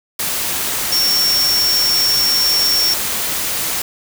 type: tone in noise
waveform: sine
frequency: 5480 Hz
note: F8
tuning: 34 cents flat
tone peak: -13 dBFS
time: 0.92-2.94 s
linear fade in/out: 5 ms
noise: white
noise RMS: -20 dBFS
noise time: 0.19-3.82 s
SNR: +4 dB
effects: none